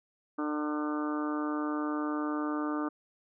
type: harmonic tone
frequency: 150 Hz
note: D3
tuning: 37 cents sharp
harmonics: 2 / 3 / 4 / 5 / 6 / 7 / 8 / 9 / 10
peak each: -31 / -42 / -42 / -46 / -43 / -46 / -38 / -46 / -46 dBFS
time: 0.38-2.89 s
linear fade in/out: 10 ms
effects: none